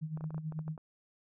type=tone with tremolo; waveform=sine; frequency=156.5 Hz; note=D#3; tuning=10 cents sharp; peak=-33 dBFS; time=0.01-0.77 s; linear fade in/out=20 ms; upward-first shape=sine; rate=9.1 Hz; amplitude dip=70%
type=clicks; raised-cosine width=1 ms; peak=-34 dBFS; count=10; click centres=0.174 / 0.209 / 0.241 / 0.306 / 0.345 / 0.38 / 0.523 / 0.591 / 0.68 / 0.778 s
effects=none